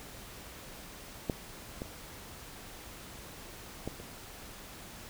clicks, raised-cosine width 2 ms, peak -16 / -23 / -21 / -30 dBFS, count 4, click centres 1.298 / 1.819 / 3.876 / 4.001 s, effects pink hiss -48 dBFS RMS until 5.09 s

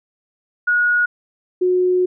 sine tone pair in turn, 1450 / 364.2 Hz, F#6 / F#4, -35 / -27 cents, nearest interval 2 octaves, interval 2392 cents, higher first, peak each -13 dBFS, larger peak neither, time 0.67-1.06 / 1.61-2.06 s, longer second, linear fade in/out 10 ms, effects none

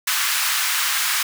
pink high-pass noise, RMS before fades -21 dBFS, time 0.07-1.23 s, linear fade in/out 5 ms, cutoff 1200 Hz, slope 24 dB/octave, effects none

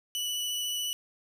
sawtooth tone with vibrato, 2960 Hz, F#7, in tune, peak -27 dBFS, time 0.15-0.93 s, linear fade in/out 0 ms, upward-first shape sine, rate 14 Hz, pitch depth 11 cents each way, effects none

